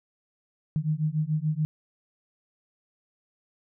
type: beating tone pair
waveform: sine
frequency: 150.9 / 157.8 Hz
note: D3 / D#3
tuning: +47 / +25 cents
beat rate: 6.9 Hz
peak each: -27 / -27 dBFS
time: 0.76-1.65 s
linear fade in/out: 0 ms
effects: none